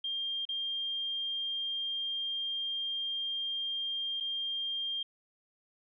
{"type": "tone with dropouts", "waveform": "sine", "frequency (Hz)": 3200, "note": "G7", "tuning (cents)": 35, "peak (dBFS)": -32, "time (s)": [0.04, 5.03], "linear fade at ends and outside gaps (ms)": 5, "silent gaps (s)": [[0.453, 0.489], [4.202, 4.206]], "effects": []}